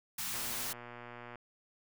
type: band-stop noise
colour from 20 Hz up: white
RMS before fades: -38 dBFS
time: 0.18-0.73 s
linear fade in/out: 5 ms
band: 290 to 770 Hz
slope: 48 dB/octave
type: click train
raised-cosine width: 0.5 ms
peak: -32 dBFS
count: 123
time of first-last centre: 0.34-1.357 s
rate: 120 Hz
effects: none